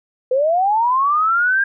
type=linear sweep; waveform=sine; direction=up; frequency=493.9 to 1620 Hz; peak=-13 dBFS; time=0.31-1.64 s; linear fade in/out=5 ms; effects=none